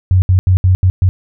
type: tone bursts at uneven times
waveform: sine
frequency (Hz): 92.5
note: F#2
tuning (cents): 0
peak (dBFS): -6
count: 6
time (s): 0.11-0.22 / 0.29-0.39 / 0.47-0.57 / 0.64-0.75 / 0.83-0.9 / 1.02-1.09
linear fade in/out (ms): 0
effects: none

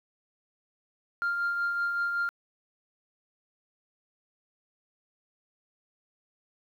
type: tone with tremolo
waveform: sine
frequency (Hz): 1396.9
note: F6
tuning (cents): 0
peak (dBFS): -23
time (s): 1.22-2.29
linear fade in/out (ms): 0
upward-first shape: triangle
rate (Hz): 5.3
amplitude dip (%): 45
effects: tanh soft clip ceiling -23 dBFS + 10-bit

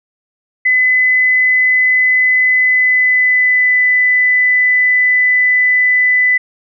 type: tone with pitch glide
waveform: sine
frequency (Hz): 2014 to 1998.9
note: B6 to B6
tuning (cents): +33 to +20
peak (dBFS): -8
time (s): 0.65-6.38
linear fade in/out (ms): 10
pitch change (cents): -13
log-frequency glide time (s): 2.57-3.82
effects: none

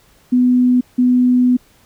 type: tone pair in turn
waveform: sine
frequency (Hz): 249.1 / 249.1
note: B3 / B3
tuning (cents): +15 / +15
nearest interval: unison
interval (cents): 0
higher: neither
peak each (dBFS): -9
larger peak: neither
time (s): 0.32-0.81 / 0.98-1.57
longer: second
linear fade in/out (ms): 10
effects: pink hiss -52 dBFS RMS until 1.85 s

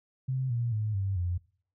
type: tone with pitch steps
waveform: sine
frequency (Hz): 130.81 / 118.58 / 107.49 / 97.43 / 88.32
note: C3 / A#2 / A2 / G2 / F2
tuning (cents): 0 / +30 / -40 / -10 / +20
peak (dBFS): -27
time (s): 0.28-1.38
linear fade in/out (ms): 10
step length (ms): 220
effects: noise-tail reverb RT60 0.5 s tail -21 dB re dry

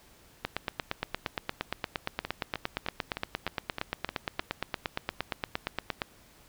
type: two click trains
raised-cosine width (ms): 0.3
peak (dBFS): -17 / -13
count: 8 / 49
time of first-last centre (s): 2.25-4.397 / 0.45-6.018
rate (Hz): 3.26 / 8.62
effects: pink hiss -58 dBFS RMS until 6.48 s

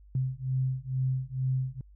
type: beating tone pair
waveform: sine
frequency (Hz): 129.4 / 131.6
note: C3 / C3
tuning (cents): -19 / +10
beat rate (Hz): 2.2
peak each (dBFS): -30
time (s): 0.15-1.81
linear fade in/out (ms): 2
effects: added 50 Hz sine -51 dBFS peak until 1.95 s

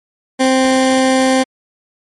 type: tone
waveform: 20% pulse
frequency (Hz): 261.6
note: C4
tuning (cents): 0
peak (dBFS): -5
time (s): 0.39-1.44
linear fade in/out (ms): 20
effects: MP3 48 kbps

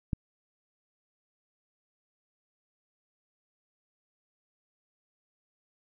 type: click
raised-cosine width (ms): 5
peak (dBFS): -16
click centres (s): 0.132
effects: none

